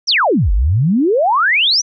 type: exponential two-way sweep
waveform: sine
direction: down then up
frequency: 6180 to 43.67 to 6180 Hz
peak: -10 dBFS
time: 0.07-1.82 s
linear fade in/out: 20 ms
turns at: 0.52 s
effects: none